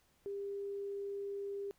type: tone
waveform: sine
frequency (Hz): 399.9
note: G4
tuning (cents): +35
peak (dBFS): -38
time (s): 0.26-1.71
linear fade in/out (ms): 0
effects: pink hiss -72 dBFS RMS until 1.78 s